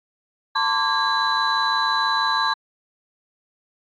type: tone cluster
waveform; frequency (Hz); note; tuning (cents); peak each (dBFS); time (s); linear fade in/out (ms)
sine; 895 / 1040 / 1146 / 1631 / 3981; A5 / C6 / D6 / G#6 / B7; +29 / -11 / -43 / -32 / +13; -24; 0.55-2.54; 10
effects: tanh soft clip ceiling -10 dBFS + AAC 48 kbps